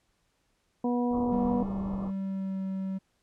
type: harmonic tone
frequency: 243.3 Hz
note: B3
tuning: 26 cents flat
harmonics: 1 / 2 / 3 / 4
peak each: -26 / -32 / -36 / -38 dBFS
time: 0.84-1.63 s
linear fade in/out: 5 ms
type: low-pass noise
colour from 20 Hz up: pink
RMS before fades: -39 dBFS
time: 1.1-2.12 s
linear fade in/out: 50 ms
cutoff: 1200 Hz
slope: 96 dB/octave
type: tone with pitch glide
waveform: triangle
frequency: 196 to 191.19 Hz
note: G3 to G3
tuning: 0 to -43 cents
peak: -28 dBFS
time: 1.31-2.99 s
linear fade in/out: 20 ms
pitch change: -43 cents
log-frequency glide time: 1.7-2.62 s
effects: pink hiss -73 dBFS RMS until 3.22 s + low-pass 10000 Hz 12 dB/octave